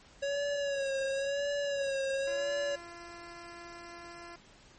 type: tone with vibrato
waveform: square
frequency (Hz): 556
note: C#5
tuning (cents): +5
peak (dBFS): -31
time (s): 0.22-2.76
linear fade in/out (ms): 10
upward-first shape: sine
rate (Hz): 0.95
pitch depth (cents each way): 51
type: tone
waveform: 10% pulse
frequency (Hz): 343.3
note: F4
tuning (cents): -30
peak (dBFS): -37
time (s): 2.27-4.36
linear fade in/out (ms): 5
effects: pink hiss -58 dBFS RMS until 4.78 s + MP3 32 kbps